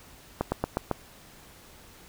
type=slowing click train; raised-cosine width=1 ms; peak=-11 dBFS; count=5; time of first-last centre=0.41-0.913 s; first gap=110 ms; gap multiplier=1.09; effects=pink hiss -52 dBFS RMS until 2.08 s